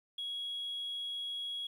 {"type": "tone", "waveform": "sine", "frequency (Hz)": 3322, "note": "G#7", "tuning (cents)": 0, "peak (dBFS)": -35, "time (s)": [0.18, 1.67], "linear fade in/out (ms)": 5, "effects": ["tanh soft clip ceiling -33 dBFS", "11-bit"]}